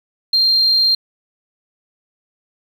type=tone; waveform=sine; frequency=4186 Hz; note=C8; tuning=in tune; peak=-10 dBFS; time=0.33-0.95 s; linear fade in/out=5 ms; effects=tanh soft clip ceiling -6 dBFS + 7-bit